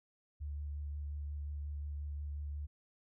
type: tone with vibrato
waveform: sine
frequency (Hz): 73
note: D2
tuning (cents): -10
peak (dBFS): -38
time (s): 0.4-2.67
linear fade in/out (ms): 20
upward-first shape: sine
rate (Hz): 5.6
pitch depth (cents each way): 16
effects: none